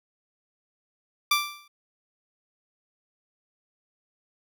15% pulse tone with exponential decay, 1174.7 Hz, D6, in tune, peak -11 dBFS, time 1.31-1.68 s, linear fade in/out 5 ms, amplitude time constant 80 ms, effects none

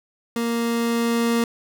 30% pulse tone with level ramp, 233.1 Hz, A#3, in tune, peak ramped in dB -19 to -15 dBFS, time 0.36-1.44 s, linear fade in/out 2 ms, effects none

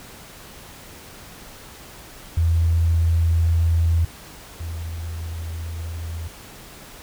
sine tone pair in turn, 83.1 / 82.69 Hz, E2 / E2, +15 / +6 cents, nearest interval unison, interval 9 cents, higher first, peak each -15 / -27 dBFS, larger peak first, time 2.37-4.05 / 4.6-6.28 s, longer neither, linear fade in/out 5 ms, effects pink hiss -42 dBFS RMS until 7.02 s

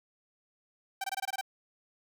sawtooth tone bursts, 776 Hz, G5, 18 cents flat, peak -28 dBFS, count 8, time 1.01-1.412 s, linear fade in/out 5 ms, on 31 ms, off 22 ms, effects none

